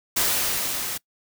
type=noise with level ramp; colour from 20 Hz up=white; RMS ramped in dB=-21 to -30 dBFS; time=0.16-0.98 s; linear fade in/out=10 ms; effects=noise-tail reverb RT60 0.1 s tail -23 dB re dry